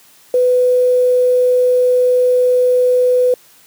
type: tone with quantisation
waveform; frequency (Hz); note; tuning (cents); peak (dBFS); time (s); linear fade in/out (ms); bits
sine; 499.3; B4; +19; -9; 0.34-3.34; 2; 6
effects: white hiss -47 dBFS RMS until 3.66 s + high-pass 100 Hz 12 dB/octave